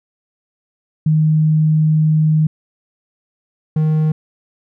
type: tone pair in turn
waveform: sine / triangle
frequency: 155.56 / 155.56 Hz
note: D#3 / D#3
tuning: 0 / 0 cents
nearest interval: unison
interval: 0 cents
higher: neither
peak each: -10 dBFS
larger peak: neither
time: 1.06-2.47 / 3.76-4.12 s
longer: first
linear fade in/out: 5 ms
effects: none